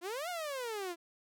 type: exponential two-way sweep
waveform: sawtooth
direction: up then down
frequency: 331.3 to 735 to 331.3 Hz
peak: -33 dBFS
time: 0.01-0.96 s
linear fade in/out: 50 ms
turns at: 0.29 s
effects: none